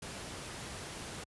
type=noise; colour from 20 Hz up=pink; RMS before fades=-43 dBFS; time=0.02-1.24 s; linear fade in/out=5 ms; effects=high-pass 60 Hz 12 dB/octave + resampled to 24000 Hz